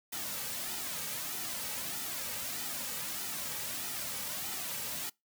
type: noise with flanger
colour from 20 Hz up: white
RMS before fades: -38 dBFS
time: 0.12-5.1 s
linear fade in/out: 10 ms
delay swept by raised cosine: 1.8 to 2.9 ms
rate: 1.6 Hz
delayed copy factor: -0.6
effects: noise-tail reverb RT60 0.2 s tail -25 dB re dry